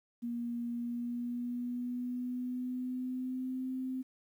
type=tone with pitch glide; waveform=sine; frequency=237.4 to 258.9 Hz; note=A#3 to C4; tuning=+32 to -18 cents; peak=-34 dBFS; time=0.22-4.03 s; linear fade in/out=20 ms; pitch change=+150 cents; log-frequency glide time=0.71-3.69 s; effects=11-bit